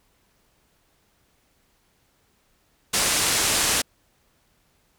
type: low-pass noise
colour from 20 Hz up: white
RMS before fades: -22 dBFS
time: 2.93-3.82 s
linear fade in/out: 10 ms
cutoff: 10000 Hz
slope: 24 dB/octave
effects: pink hiss -65 dBFS RMS until 4.98 s